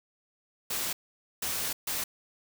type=noise bursts at uneven times; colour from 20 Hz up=white; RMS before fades=-32 dBFS; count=3; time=0.7-0.93 / 1.42-1.73 / 1.87-2.04 s; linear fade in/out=5 ms; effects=none